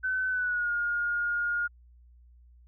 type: tone with pitch glide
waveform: sine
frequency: 1518 to 1424.5 Hz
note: F#6 to F6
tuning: +44 to +34 cents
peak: -26 dBFS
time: 0.03-1.68 s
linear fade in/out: 20 ms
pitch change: -110 cents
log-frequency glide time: 0.29-0.71 s
effects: added 60 Hz sine -53 dBFS peak until 2.67 s